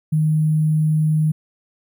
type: tone with sample-and-hold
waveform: sine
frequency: 155.1 Hz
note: D#3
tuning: 5 cents flat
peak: -14 dBFS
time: 0.12-1.32 s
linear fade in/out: 10 ms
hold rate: 11025 Hz
effects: none